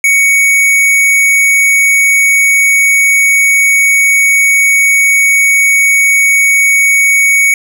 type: tone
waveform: square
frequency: 2234 Hz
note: C#7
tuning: 13 cents sharp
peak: -6 dBFS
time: 0.04-7.54 s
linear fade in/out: 2 ms
effects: none